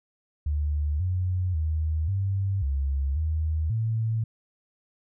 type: tone with pitch steps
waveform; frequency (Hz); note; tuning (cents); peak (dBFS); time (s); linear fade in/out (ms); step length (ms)
sine; 74.1 / 91.2 / 78.5 / 97.5 / 68.8 / 78.7 / 112; D2 / F#2 / D#2 / G2 / C#2 / D#2 / A2; +16 / -24 / +16 / -9 / -12 / +20 / +31; -23; 0.46-4.24; 5; 540
effects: none